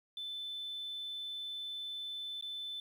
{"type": "tone with dropouts", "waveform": "triangle", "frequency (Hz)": 3520, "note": "A7", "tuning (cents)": 0, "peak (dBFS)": -36, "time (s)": [0.17, 2.8], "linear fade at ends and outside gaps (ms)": 2, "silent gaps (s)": [2.411, 2.424], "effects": ["tanh soft clip ceiling -36 dBFS", "11-bit"]}